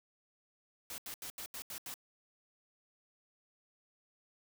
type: noise bursts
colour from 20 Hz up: white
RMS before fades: -44 dBFS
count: 7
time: 0.9-1.941 s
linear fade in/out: 2 ms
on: 81 ms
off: 79 ms
effects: none